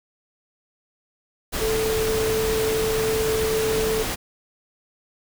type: tone in noise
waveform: sine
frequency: 440 Hz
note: A4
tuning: in tune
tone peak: -21 dBFS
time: 1.6-4.04 s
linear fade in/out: 20 ms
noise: pink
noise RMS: -27 dBFS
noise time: 1.52-4.16 s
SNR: +3 dB
effects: none